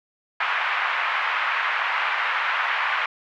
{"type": "band-pass noise", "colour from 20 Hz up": "pink", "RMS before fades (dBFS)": -24, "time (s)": [0.4, 3.06], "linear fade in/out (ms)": 5, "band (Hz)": [960, 2500], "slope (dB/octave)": 24, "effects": []}